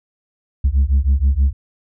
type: beating tone pair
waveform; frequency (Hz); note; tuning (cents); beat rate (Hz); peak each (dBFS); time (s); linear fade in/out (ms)
sine; 65.41 / 71.71; C2 / D2; 0 / -41; 6.3; -13; 0.64-1.53; 10
effects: tanh soft clip ceiling -9 dBFS